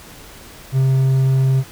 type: tone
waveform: triangle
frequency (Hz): 132.8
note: C3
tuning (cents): +26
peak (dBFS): -10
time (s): 0.72-1.64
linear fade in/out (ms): 50
effects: pink hiss -40 dBFS RMS until 1.71 s